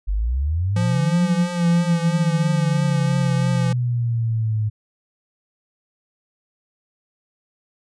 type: exponential two-way sweep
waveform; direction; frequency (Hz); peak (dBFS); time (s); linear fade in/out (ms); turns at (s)
sine; up then down; 46.24 to 185 to 106.5; -18; 0.07-4.7; 20; 1.24
type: tone with vibrato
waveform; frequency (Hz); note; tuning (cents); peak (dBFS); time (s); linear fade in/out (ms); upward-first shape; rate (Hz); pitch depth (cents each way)
square; 172.4; F3; -22; -21; 0.76-3.73; 5; triangle; 3; 36
effects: resampled to 22050 Hz